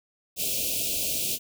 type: band-stop noise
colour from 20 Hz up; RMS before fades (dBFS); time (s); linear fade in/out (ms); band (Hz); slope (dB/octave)
white; -28; 0.36-1.39; 50; 690 to 2400; 96
effects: none